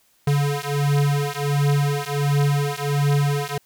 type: beating tone pair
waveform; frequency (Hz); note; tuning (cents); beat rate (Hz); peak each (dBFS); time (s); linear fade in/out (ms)
square; 142.5 / 143.9; C#3 / D3; +48 / -35; 1.4; -22; 0.27-3.58; 5
effects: white hiss -61 dBFS RMS until 3.65 s